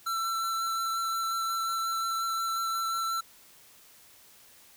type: tone with vibrato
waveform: square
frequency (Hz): 1342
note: E6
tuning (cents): +31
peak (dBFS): -29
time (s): 0.06-3.21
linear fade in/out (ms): 10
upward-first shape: triangle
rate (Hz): 5.6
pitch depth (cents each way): 12
effects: white hiss -56 dBFS RMS until 4.76 s